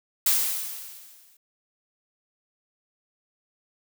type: noise with exponential decay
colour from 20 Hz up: blue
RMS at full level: -19 dBFS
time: 0.26-1.37 s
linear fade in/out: 5 ms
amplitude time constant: 240 ms
effects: none